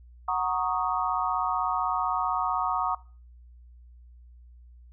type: chord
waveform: sine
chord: D# minor seventh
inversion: first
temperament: equal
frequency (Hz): 740 / 932.3 / 1108.7 / 1244.5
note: F#5 / A#5 / C#6 / D#6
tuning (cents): 0 / 0 / 0 / 0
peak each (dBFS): -30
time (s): 0.28-2.95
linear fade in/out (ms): 5
effects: noise-tail reverb RT60 0.4 s tail -22 dB re dry + added 60 Hz sine -48 dBFS peak until 4.92 s